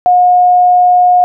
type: tone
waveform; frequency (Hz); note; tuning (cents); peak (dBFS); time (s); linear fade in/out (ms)
sine; 720; F#5; -47; -4; 0.06-1.24; 0
effects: none